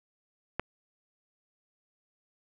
click, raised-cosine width 0.5 ms, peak -14 dBFS, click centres 0.596 s, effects none

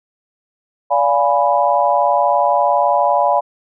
sine chord, D diminished seventh, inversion none, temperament equal with one note detuned, 578.6 / 698.5 / 830.6 / 987.8 Hz, D5 / F5 / Ab5 / Cb6, -26 / 0 / 0 / 0 cents, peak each -17 dBFS, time 0.9-3.41 s, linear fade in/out 20 ms, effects none

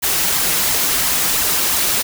white noise with flanger, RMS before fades -17 dBFS, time 0.02-2.03 s, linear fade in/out 20 ms, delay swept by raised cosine 0.93 to 6.83 ms, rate 2.9 Hz, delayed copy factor +0.5, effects none

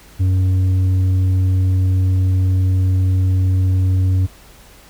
sine tone with tanh clipping, 93.3 Hz, F#2, 15 cents sharp, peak -13 dBFS, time 0.19-4.27 s, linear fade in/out 20 ms, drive 5 dB, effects added 50 Hz sine -47 dBFS peak until 4.89 s + pink hiss -45 dBFS RMS until 4.89 s

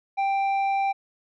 square tone with low-pass filter, 786 Hz, G5, 4 cents sharp, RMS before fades -24 dBFS, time 0.17-0.93 s, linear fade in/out 20 ms, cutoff 1700 Hz, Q 3.8, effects none

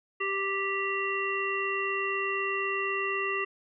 harmonic tone, 392 Hz, G4, in tune, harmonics 1 / 3 / 5 / 7, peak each -33 / -33 / -33 / -33 dBFS, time 0.2-3.45 s, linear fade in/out 10 ms, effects none

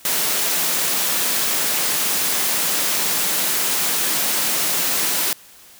white high-pass noise, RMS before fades -20 dBFS, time 0.05-5.33 s, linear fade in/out 2 ms, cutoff 140 Hz, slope 48 dB/octave, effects white hiss -46 dBFS RMS until 5.79 s

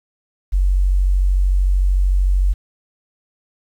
sine tone, 46.67 Hz, F#1, 16 cents sharp, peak -12 dBFS, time 0.52-2.54 s, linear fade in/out 20 ms, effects 8-bit

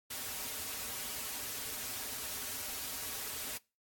white noise with comb filter, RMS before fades -40 dBFS, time 0.1-3.58 s, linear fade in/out 10 ms, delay 5.8 ms, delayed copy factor -0.75, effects noise-tail reverb RT60 0.3 s tail -24 dB re dry + AAC 64 kbps

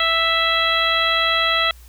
harmonic tone, 659.3 Hz, E5, in tune, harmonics 1 / 2 / 3 / 4 / 5 / 6, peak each -26 / -21 / -22 / -25 / -21 / -25 dBFS, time 0-1.71 s, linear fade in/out 2 ms, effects added 60 Hz sine -41 dBFS peak until 1.88 s + white hiss -51 dBFS RMS until 1.88 s

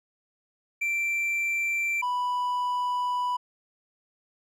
triangle tone pair in turn, 2349 / 987.6 Hz, D7 / B5, 0 / 0 cents, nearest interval octave + minor third, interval 1500 cents, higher first, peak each -23 dBFS, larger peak neither, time 0.81-2.02 / 2.02-3.37 s, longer second, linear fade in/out 10 ms, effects none

